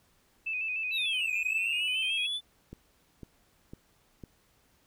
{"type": "tone with vibrato", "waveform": "sine", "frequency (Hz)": 2566, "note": "E7", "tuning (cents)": -47, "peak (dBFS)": -30, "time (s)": [0.46, 2.27], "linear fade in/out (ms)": 10, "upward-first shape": "square", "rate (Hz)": 6.7, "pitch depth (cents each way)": 47}
{"type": "linear two-way sweep", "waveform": "triangle", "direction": "down then up", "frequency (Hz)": [4017, 2399, 3521], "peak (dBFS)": -29, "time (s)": [0.91, 2.41], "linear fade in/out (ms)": 50, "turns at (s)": 1.34}
{"type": "click train", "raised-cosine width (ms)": 3, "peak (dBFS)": -30, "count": 4, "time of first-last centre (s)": [2.73, 4.238], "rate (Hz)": 1.99}
{"effects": ["pink hiss -67 dBFS RMS until 4.86 s"]}